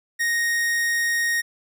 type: tone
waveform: 45% pulse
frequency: 1864.7 Hz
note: A#6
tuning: in tune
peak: -20 dBFS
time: 0.19-1.42 s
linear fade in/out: 20 ms
effects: none

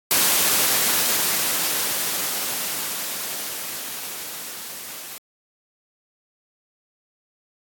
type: noise with level ramp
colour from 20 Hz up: white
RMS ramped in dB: -17 to -36 dBFS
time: 0.11-5.18 s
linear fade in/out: 0 ms
effects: high-pass 150 Hz 12 dB/octave + AAC 64 kbps

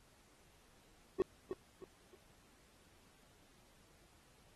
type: tone with echo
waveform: triangle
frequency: 370 Hz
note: F#4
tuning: in tune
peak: -26 dBFS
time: 1.2-1.22 s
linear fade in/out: 0 ms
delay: 310 ms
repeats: 3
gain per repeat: -9 dB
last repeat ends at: 2.15 s
effects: pink hiss -68 dBFS RMS until 4.55 s + AAC 32 kbps

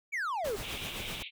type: exponential sweep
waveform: triangle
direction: down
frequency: 2386 to 374.3 Hz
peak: -29 dBFS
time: 0.12-0.57 s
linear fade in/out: 20 ms
type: noise with tremolo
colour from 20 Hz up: pink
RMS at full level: -39 dBFS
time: 0.44-1.23 s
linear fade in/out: 10 ms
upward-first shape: sine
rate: 7.8 Hz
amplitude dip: 50%
type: band-pass noise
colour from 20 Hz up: pink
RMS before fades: -42 dBFS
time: 0.6-1.31 s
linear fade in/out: 50 ms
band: 2200 to 3800 Hz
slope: 96 dB/octave
effects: none

